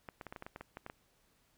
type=clicks; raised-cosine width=0.5 ms; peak=-29 dBFS; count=12; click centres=0.088 / 0.212 / 0.267 / 0.325 / 0.362 / 0.424 / 0.465 / 0.561 / 0.61 / 0.771 / 0.864 / 0.899 s; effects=pink hiss -72 dBFS RMS until 1.57 s